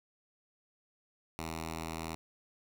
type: tone with notch filter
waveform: 5% pulse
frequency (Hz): 81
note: E2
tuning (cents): -30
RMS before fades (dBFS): -40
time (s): 1.39-2.15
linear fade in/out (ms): 0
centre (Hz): 510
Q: 1.7
effects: none